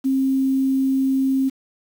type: tone with quantisation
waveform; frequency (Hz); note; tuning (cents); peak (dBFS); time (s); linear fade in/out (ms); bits
sine; 266.6; C4; +33; -16; 0.04-1.5; 20; 7
effects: none